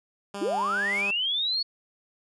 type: tone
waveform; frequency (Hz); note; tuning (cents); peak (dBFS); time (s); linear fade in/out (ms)
10% pulse; 200.5; G3; +39; -25; 0.34-1.11; 5
type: linear sweep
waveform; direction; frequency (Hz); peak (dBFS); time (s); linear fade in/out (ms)
sine; up; 278.3 to 4435; -24; 0.41-1.63; 10
type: noise with exponential growth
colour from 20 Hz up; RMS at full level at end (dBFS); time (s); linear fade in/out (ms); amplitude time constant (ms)
violet; -39; 0.45-1.01; 1; 120
effects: resampled to 24000 Hz